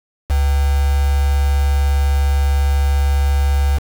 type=tone with quantisation; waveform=sine; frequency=70.2 Hz; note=C#2; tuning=22 cents sharp; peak=-12 dBFS; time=0.29-3.79 s; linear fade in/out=20 ms; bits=4; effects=none